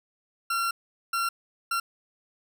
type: tone bursts at uneven times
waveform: 40% pulse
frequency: 1367 Hz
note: F6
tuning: 37 cents flat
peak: -24 dBFS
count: 3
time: 0.5-0.71 / 1.13-1.29 / 1.71-1.8 s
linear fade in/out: 5 ms
effects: none